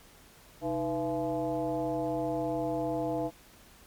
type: tone with frequency modulation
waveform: sine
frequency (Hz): 493.9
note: B4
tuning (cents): 0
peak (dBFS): -28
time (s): 0.61-3.31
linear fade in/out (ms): 50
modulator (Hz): 181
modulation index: 1.6
effects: pink hiss -56 dBFS RMS until 3.86 s + MP3 96 kbps